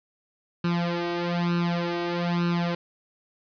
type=tone with flanger; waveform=sawtooth; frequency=172.8 Hz; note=F3; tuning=18 cents flat; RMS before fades=-26 dBFS; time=0.64-2.75 s; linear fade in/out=5 ms; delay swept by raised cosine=0.73 to 2.63 ms; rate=1.1 Hz; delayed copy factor=+1; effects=resampled to 11025 Hz + 8-bit